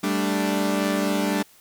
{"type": "chord", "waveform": "sawtooth", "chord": "G suspended second", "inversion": "none", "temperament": "equal", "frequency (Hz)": [196, 220, 293.7], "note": ["G3", "A3", "D4"], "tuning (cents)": [0, 0, 0], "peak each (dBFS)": [-21, -24, -21], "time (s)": [0.03, 1.43], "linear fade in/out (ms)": 10, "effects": ["white hiss -54 dBFS RMS until 1.6 s"]}